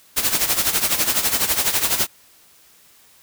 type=noise with tremolo; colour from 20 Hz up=white; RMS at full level=-17 dBFS; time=0.16-2.07 s; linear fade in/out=20 ms; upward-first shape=sine; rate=12 Hz; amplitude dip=70%; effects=white hiss -52 dBFS RMS until 3.22 s